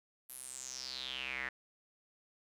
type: tone with band-pass filter sweep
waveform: square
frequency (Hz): 64.8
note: C2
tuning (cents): -16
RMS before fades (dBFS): -43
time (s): 0.29-1.49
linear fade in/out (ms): 5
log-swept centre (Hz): 12000 to 1800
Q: 6.6
effects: none